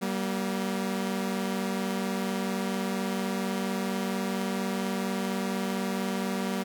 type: tone pair together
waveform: sawtooth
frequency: 192.63 / 236.9 Hz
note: G3 / A#3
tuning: -30 / +28 cents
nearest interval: major third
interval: 358 cents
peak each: -26 / -28 dBFS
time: 0.01-6.64 s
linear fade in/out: 20 ms
effects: none